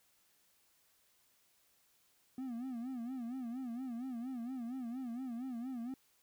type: tone with vibrato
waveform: triangle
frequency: 246.9 Hz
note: B3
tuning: in tune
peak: -37 dBFS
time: 2.38-5.94 s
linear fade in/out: 2 ms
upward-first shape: sine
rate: 4.3 Hz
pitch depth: 130 cents each way
effects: white hiss -72 dBFS RMS until 6.22 s